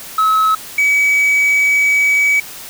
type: tone pair in turn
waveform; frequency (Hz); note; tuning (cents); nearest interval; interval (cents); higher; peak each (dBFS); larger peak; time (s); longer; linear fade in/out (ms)
sine; 1289 / 2276; E6 / C#7; -39 / +45; minor seventh; 984; second; -7; neither; 0.18-0.55 / 0.78-2.4; second; 5
effects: tanh soft clip ceiling -9 dBFS + white hiss -32 dBFS RMS until 2.69 s